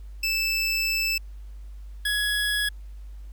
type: tone pair in turn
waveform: 25% pulse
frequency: 2637 / 1676.6 Hz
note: E7 / G#6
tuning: 0 / +16 cents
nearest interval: minor sixth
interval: 784 cents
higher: first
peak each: -19 dBFS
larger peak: neither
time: 0.23-1.18 / 2.05-2.69 s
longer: first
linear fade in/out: 5 ms
effects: added 50 Hz sine -37 dBFS peak until 3.32 s + pink hiss -63 dBFS RMS until 3.32 s